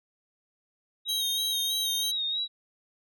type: tone with vibrato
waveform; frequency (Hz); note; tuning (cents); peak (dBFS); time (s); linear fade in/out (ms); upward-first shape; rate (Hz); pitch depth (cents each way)
sine; 3787; A#7; +27; -27; 1.05-2.48; 50; sine; 3.1; 53
type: tone with pitch glide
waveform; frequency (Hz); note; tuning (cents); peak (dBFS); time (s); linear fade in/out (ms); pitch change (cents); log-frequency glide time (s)
5% pulse; 3191 to 3160; G7 to G7; +30 to +13; -24; 1.08-2.12; 20; -17; 1.51-1.98
effects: none